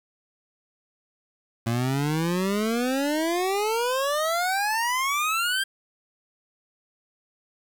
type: exponential sweep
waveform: 25% pulse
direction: up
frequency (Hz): 113.1 to 1605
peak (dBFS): -19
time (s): 1.66-5.64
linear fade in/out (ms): 10
effects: 8-bit